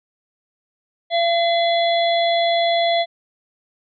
harmonic tone, 680 Hz, F5, 46 cents flat, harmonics 1 / 3 / 5 / 6, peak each -16 / -26 / -24 / -29 dBFS, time 1.1-3.06 s, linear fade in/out 50 ms, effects none

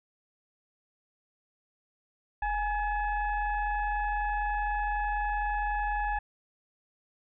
sine tone with frequency modulation, 830.6 Hz, G#5, in tune, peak -27 dBFS, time 2.42-6.19 s, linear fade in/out 5 ms, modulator 876 Hz, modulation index 0.93, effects none

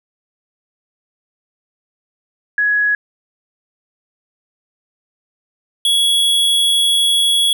sine / square tone pair in turn, 1676 / 3352 Hz, G#6 / G#7, +15 / +15 cents, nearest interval octave, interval 1200 cents, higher second, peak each -12 dBFS, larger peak neither, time 2.58-2.95 / 5.85-7.53 s, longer second, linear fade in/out 2 ms, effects none

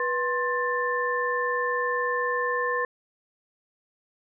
sine tone cluster, 490.1 / 1056 / 1772 Hz, B4 / C6 / A6, -13 / +16 / +12 cents, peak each -28 dBFS, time 0-2.85 s, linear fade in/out 2 ms, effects none

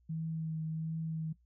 sine tone with vibrato, 159.8 Hz, D#3, 47 cents sharp, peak -34 dBFS, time 0.09-1.33 s, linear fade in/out 10 ms, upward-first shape triangle, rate 1.4 Hz, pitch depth 20 cents each way, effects noise-tail reverb RT60 0.1 s tail -17 dB re dry + added 60 Hz sine -65 dBFS peak until 1.45 s

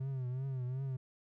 triangle tone with vibrato, 130 Hz, C3, 11 cents flat, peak -33 dBFS, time 0-0.97 s, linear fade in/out 10 ms, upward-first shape triangle, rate 2.7 Hz, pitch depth 100 cents each way, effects none

